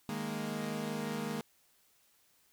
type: chord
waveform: sawtooth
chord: D# suspended fourth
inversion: none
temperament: equal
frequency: 155.56 / 207.7 / 233.1 Hz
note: D#3 / G#3 / A#3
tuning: 0 / 0 / 0 cents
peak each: -38 / -35 / -35 dBFS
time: 0.09-1.41 s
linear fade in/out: 0 ms
effects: white hiss -69 dBFS RMS until 2.52 s